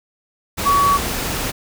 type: tone in noise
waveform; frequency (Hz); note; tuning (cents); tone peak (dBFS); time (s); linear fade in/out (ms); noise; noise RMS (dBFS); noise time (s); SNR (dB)
sine; 1131; C#6; +34; -12; 0.65-0.98; 20; pink; -23; 0.57-1.52; +8
effects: none